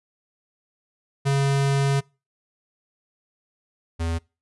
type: tone pair in turn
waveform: square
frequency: 138.59 / 82.93 Hz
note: C#3 / E2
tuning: 0 / +11 cents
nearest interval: major sixth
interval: 889 cents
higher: first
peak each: -19 / -24 dBFS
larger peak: first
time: 1.25-2.01 / 3.99-4.19 s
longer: first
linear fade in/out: 20 ms
effects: noise-tail reverb RT60 0.3 s tail -25 dB re dry + resampled to 24000 Hz